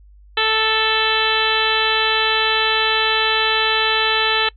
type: harmonic tone with a mistuned harmonic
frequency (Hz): 440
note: A4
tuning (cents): 0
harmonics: 1 / 2 / 3 / 4 / 5 / 6 / 7 / 8 / 9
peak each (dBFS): -24 / -24 / -23 / -22 / -28 / -23 / -23 / -25 / -24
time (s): 0.37-4.49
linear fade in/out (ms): 5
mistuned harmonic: 8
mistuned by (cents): -33
effects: noise-tail reverb RT60 0.1 s tail -24 dB re dry + added 50 Hz sine -43 dBFS peak until 4.56 s